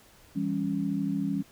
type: chord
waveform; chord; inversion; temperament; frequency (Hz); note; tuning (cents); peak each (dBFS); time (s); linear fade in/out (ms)
sine; C# diminished; first; just; 166.31 / 199.57 / 277.2; E3 / G3 / C#4; +16 / +31 / 0; -33 / -30 / -30; 0.35-1.43; 20
effects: pink hiss -57 dBFS RMS until 1.51 s